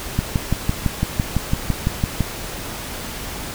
click train, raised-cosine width 5 ms, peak -5 dBFS, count 13, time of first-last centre 0.19-2.207 s, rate 5.95 Hz, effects pink hiss -30 dBFS RMS until 3.54 s

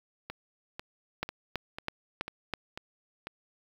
two click trains, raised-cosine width 0.3 ms, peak -15 / -22 dBFS, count 5 / 7, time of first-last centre 1.23-2.537 / 0.3-3.27 s, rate 3.06 / 2.02 Hz, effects 7-bit

